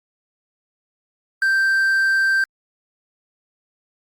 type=tone with quantisation; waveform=triangle; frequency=1568 Hz; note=G6; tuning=in tune; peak=-13 dBFS; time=1.42-2.44 s; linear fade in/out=2 ms; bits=7; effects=Opus 48 kbps